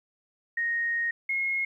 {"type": "tone pair in turn", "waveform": "sine", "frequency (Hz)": [1864.7, 2159], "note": ["A#6", "C#7"], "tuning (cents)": [0, -46], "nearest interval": "minor third", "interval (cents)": 254, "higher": "second", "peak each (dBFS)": [-25, -25], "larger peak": "neither", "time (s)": [[0.57, 1.11], [1.29, 1.65]], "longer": "first", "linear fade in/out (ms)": 5, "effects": ["11-bit"]}